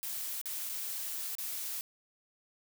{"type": "noise with dropouts", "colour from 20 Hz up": "blue", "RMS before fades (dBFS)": -38, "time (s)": [0.03, 1.81], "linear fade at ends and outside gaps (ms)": 0, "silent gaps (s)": [[0.414, 0.457], [0.691, 0.696], [1.352, 1.384]], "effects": []}